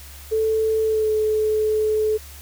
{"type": "tone with pitch glide", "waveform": "sine", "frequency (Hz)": [440, 431.2], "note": ["A4", "A4"], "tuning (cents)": [0, -35], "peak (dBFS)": -17, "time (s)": [0.31, 2.18], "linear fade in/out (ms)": 20, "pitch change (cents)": -35, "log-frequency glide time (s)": [0.84, 1.12], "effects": ["added 71 Hz sine -40 dBFS peak until 2.41 s", "white hiss -43 dBFS RMS until 2.41 s"]}